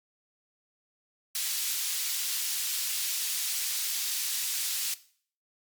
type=high-pass noise; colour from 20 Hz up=pink; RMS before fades=-31 dBFS; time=1.35-4.94 s; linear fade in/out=2 ms; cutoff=3900 Hz; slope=12 dB/octave; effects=noise-tail reverb RT60 0.5 s tail -17 dB re dry + MP3 96 kbps